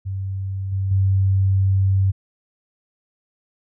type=tone with level steps; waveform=sine; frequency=96.4 Hz; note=G2; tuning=28 cents flat; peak=-23 / -19 / -14 dBFS; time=0.05-2.12 s; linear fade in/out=20 ms; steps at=0.72 / 0.91 s; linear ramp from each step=5 ms; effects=none